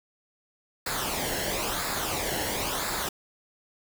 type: noise with flanger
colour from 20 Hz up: pink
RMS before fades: -30 dBFS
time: 0.86-3.09 s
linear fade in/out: 5 ms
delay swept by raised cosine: 0.33 to 0.84 ms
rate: 0.98 Hz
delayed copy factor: -0.6
effects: none